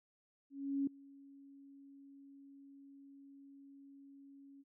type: tone with ADSR envelope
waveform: sine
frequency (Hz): 277.2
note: C#4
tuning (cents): 0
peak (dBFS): -31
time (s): 0.5-4.64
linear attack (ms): 370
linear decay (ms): 4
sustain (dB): -24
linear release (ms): 36
effects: none